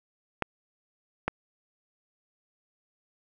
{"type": "clicks", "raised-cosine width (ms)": 0.5, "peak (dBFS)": -11, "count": 2, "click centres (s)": [0.423, 1.28], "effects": []}